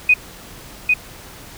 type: tone with echo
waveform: sine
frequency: 2491 Hz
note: D#7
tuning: 1 cent sharp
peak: -8 dBFS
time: 0.09-0.14 s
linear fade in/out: 5 ms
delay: 800 ms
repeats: 1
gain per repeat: -3 dB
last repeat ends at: 0.94 s
effects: pink hiss -39 dBFS RMS until 1.57 s